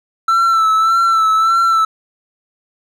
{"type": "tone with vibrato", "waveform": "triangle", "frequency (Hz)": 1330, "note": "E6", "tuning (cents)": 15, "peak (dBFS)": -8, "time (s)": [0.28, 1.85], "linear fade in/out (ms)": 5, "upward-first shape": "sine", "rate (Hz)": 1.7, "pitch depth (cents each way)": 37, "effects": []}